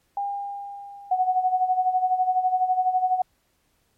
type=tone with exponential decay; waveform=sine; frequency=804 Hz; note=G5; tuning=44 cents sharp; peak=-23 dBFS; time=0.17-2.24 s; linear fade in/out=2 ms; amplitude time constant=450 ms
type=tone with tremolo; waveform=sine; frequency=740 Hz; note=F#5; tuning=in tune; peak=-16 dBFS; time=1.11-3.22 s; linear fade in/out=5 ms; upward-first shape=sine; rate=12 Hz; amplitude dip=70%
effects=pink hiss -68 dBFS RMS until 3.97 s + MP3 64 kbps